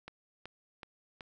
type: click train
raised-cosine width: 0.3 ms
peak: -28 dBFS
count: 4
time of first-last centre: 0.08-1.208 s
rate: 2.66 Hz
effects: none